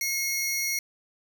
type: tone pair together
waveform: sawtooth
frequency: 2162 / 5772 Hz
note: C#7 / F#8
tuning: -44 / -44 cents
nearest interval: octave + perfect fourth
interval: 1700 cents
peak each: -25 / -27 dBFS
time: 0.01-0.79 s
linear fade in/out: 2 ms
effects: none